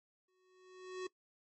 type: tone with exponential growth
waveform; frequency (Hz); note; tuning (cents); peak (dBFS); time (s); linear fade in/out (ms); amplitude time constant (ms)
square; 370; F#4; 0; -38; 0.28-1.07; 5; 170
effects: noise-tail reverb RT60 0.1 s tail -20 dB re dry + MP3 32 kbps